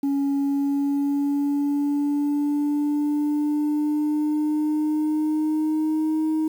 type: tone with pitch glide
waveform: sine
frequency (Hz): 279.3 to 313.5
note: C#4 to D#4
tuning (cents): +13 to +13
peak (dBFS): -17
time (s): 0.03-6.48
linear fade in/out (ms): 5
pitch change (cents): +200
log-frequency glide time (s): 0.38-6.24
effects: tanh soft clip ceiling -19 dBFS + 8-bit